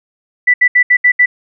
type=tone bursts at uneven times; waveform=sine; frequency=1975.5 Hz; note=B6; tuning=in tune; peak=-5 dBFS; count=6; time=0.47-0.54 / 0.61-0.68 / 0.75-0.83 / 0.9-0.97 / 1.04-1.12 / 1.19-1.26 s; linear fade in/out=10 ms; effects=none